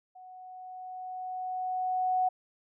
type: tone with level ramp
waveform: sine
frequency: 740 Hz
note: F#5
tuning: in tune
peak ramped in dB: -47 to -23 dBFS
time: 0.15-2.29 s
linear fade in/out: 10 ms
effects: none